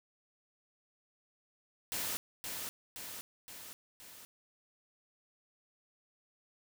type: noise with echo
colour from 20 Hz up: white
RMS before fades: -37 dBFS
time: 1.92-2.17 s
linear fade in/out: 0 ms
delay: 520 ms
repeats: 4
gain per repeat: -4 dB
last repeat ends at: 4.25 s
effects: none